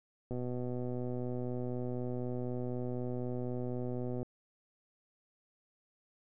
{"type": "click train", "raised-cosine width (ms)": 2, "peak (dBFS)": -26, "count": 487, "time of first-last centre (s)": [0.31, 4.229], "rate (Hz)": 124, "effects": []}